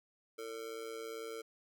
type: tone with amplitude modulation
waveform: square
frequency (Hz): 451.1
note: A4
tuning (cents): +43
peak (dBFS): -39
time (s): 0.38-1.42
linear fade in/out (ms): 10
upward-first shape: sine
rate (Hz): 118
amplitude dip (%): 75
effects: none